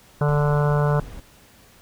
harmonic tone, 146.83 Hz, D3, in tune, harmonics 1 / 3 / 4 / 5 / 6 / 7 / 8 / 9 / 10, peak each -18 / -26 / -27 / -33 / -33 / -31 / -36 / -34 / -34 dBFS, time 0.21-1 s, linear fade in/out 2 ms
brown noise, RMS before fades -35 dBFS, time 0.28-1.2 s, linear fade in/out 5 ms
effects pink hiss -52 dBFS RMS until 1.81 s

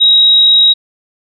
sine tone, 3814 Hz, A#7, 39 cents sharp, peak -4 dBFS, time 0-0.74 s, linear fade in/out 20 ms, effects none

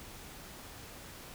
silence, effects pink hiss -49 dBFS RMS until 1.34 s

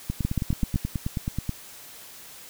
two click trains, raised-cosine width 5 ms, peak -14 / -11 dBFS, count 14 / 5, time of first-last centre 0.1-1.493 / 0.25-0.759 s, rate 9.33 / 7.86 Hz, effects white hiss -45 dBFS RMS until 2.49 s

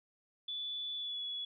sine tone with pitch glide, 3463 to 3390 Hz, A7 to G#7, -28 to +35 cents, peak -37 dBFS, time 0.48-1.45 s, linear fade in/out 5 ms, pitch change -37 cents, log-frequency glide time 0.95-1.23 s, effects none

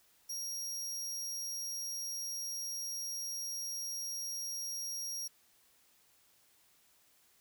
sawtooth tone, 5630 Hz, F8, 13 cents sharp, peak -35 dBFS, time 0.29-5.28 s, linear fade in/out 10 ms, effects white hiss -68 dBFS RMS until 7.4 s

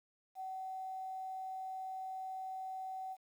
sine tone with quantisation, 757 Hz, F#5, 39 cents sharp, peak -40 dBFS, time 0.35-3.17 s, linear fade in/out 50 ms, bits 11, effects none

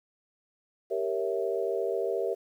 sine chord, G diminished seventh, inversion none, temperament equal, 392 / 466.2 / 554.4 / 659.3 Hz, G4 / Bb4 / Db5 / Fb5, 0 / 0 / 0 / 0 cents, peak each -31 / -31 / -35 / -34 dBFS, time 0.9-2.35 s, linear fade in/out 20 ms, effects 10-bit

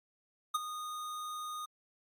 square tone with ADSR envelope, 1233 Hz, D#6, 16 cents flat, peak -27 dBFS, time 0.54-1.66 s, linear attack 10 ms, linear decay 26 ms, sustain -12 dB, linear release 12 ms, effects MP3 64 kbps

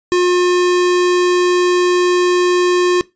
square tone, 357.8 Hz, F4, 42 cents sharp, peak -11 dBFS, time 0.12-3.01 s, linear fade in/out 0 ms, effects noise-tail reverb RT60 0.2 s tail -20 dB re dry + resampled to 16000 Hz

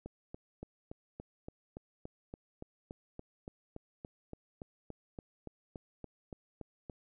click train, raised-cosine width 2 ms, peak -30 dBFS, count 25, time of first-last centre 0.06-6.898 s, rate 3.51 Hz, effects none

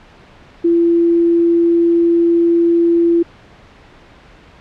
sine tone, 339.1 Hz, E4, 49 cents sharp, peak -9 dBFS, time 0.64-3.23 s, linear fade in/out 10 ms, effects pink hiss -43 dBFS RMS until 4.6 s + low-pass 3000 Hz 12 dB/octave

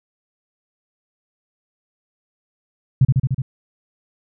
sine tone with echo, 130.81 Hz, C3, in tune, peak -8 dBFS, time 3.01-3.05 s, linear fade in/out 5 ms, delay 74 ms, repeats 5, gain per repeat -2 dB, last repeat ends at 3.42 s, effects none

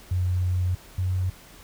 sine tone pair in turn, 90.6 / 92.18 Hz, F#2 / F#2, -36 / -6 cents, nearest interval unison, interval 30 cents, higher second, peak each -21 / -22 dBFS, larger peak first, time 0.11-0.75 / 0.98-1.3 s, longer first, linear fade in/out 5 ms, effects added 43 Hz sine -53 dBFS peak until 1.63 s + pink hiss -49 dBFS RMS until 1.63 s

